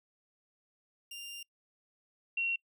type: tone pair in turn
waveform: sawtooth / sine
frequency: 2794 / 2737 Hz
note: F7 / F7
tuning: 0 / -36 cents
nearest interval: unison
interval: 36 cents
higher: first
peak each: -39 / -29 dBFS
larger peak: second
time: 1.11-1.43 / 2.37-2.56 s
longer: first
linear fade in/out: 5 ms
effects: noise-tail reverb RT60 0.1 s tail -26 dB re dry